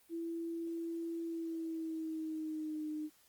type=tone with pitch glide; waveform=sine; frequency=333.5 to 305.8 Hz; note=E4 to D#4; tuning=+20 to -30 cents; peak=-37 dBFS; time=0.09-3.1 s; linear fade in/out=50 ms; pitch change=-150 cents; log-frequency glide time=1.22-2.89 s; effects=white hiss -67 dBFS RMS until 3.28 s + Opus 24 kbps